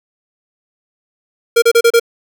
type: tone bursts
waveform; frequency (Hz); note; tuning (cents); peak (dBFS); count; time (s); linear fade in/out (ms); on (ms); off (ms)
square; 466.2; A#4; 0; -7; 5; 1.56-1.998; 10; 62; 32
effects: none